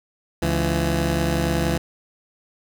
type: tone pair together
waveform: 15% pulse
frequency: 70.6 / 167.68 Hz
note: C#2 / E3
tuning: +32 / +30 cents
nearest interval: octave + minor third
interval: 1498 cents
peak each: -16 dBFS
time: 0.42-1.78 s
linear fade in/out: 5 ms
effects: none

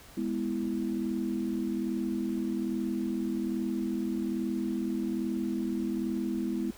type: chord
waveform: sine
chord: E major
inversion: first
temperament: just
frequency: 206 / 247.2 / 329.6 Hz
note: G#3 / B3 / E4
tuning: -14 / +2 / 0 cents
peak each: -33 dBFS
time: 0.17-6.71 s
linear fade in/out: 5 ms
effects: added 60 Hz sine -58 dBFS peak until 6.77 s + pink hiss -52 dBFS RMS until 6.77 s

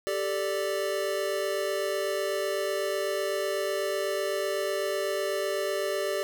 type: chord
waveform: square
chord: G suspended second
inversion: none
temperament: equal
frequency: 392 / 440 / 587.3 Hz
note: G4 / A4 / D5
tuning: 0 / 0 / 0 cents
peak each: -32 / -35 / -31 dBFS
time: 0.07-6.23 s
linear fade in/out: 0 ms
effects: none

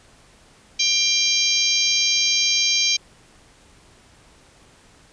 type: harmonic tone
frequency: 793 Hz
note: G5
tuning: 20 cents sharp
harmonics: 3 / 4 / 5 / 6 / 7 / 8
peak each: -24 / -24 / -24 / -24 / -24 / -24 dBFS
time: 0.79-2.97 s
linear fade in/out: 10 ms
effects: pink hiss -52 dBFS RMS until 5.12 s + resampled to 22050 Hz

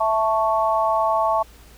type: chord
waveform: sine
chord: A major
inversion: second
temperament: equal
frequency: 659.3 / 880 / 1108.7 Hz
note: E5 / A5 / C#6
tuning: 0 / 0 / 0 cents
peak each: -21 / -21 / -22 dBFS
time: 0-1.43 s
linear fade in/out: 10 ms
effects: added 56 Hz sine -46 dBFS peak until 1.77 s + pink hiss -50 dBFS RMS until 1.77 s

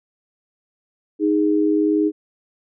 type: tone pair together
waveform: sine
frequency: 311.1 / 412.4 Hz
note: D#4 / G#4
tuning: 0 / -12 cents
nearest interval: perfect fourth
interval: 488 cents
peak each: -16 / -20 dBFS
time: 1.19-2.12 s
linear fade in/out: 50 ms
effects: none

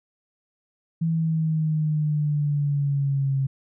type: exponential sweep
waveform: sine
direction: down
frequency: 164.81 to 134.8 Hz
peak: -20 dBFS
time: 1.01-3.47 s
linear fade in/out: 10 ms
effects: none

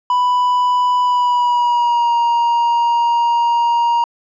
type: tone with pitch glide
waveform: triangle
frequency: 990 to 941.5 Hz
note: B5 to A#5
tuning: +4 to +17 cents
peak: -10 dBFS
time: 0.1-4.04 s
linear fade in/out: 2 ms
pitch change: -87 cents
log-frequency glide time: 1.04-2.15 s
effects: resampled to 16000 Hz

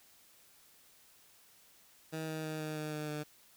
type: tone with pitch steps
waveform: 15% pulse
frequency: 158.9 / 157.44 / 155.99 / 154.55 / 153.13 / 151.72 / 150.33 Hz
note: D#3 / D#3 / D#3 / D#3 / D#3 / D#3 / D3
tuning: +37 / +21 / +5 / -11 / -27 / -43 / +41 cents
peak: -31 dBFS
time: 2.12-3.24 s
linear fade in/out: 20 ms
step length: 160 ms
effects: white hiss -63 dBFS RMS until 3.56 s

